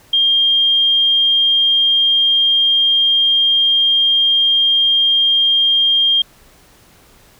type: tone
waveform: sine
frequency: 3210 Hz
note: G7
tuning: 40 cents sharp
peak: -10 dBFS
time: 0.13-6.22 s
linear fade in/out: 5 ms
effects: pink hiss -48 dBFS RMS until 7.39 s